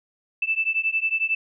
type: beating tone pair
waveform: sine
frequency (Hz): 2637 / 2648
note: E7 / E7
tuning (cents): 0 / +7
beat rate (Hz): 11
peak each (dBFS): -24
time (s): 0.42-1.35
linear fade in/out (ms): 5
effects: none